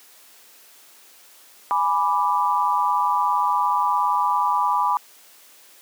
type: chord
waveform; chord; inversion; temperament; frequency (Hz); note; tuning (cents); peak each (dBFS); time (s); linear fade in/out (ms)
sine; G# diminished; none; equal; 830.6 / 987.8 / 1174.7; G#5 / B5 / D6; 0 / 0 / 0; -24 / -20 / -23; 1.71-4.97; 0
effects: white hiss -50 dBFS RMS until 5.81 s + high-pass 300 Hz 12 dB/octave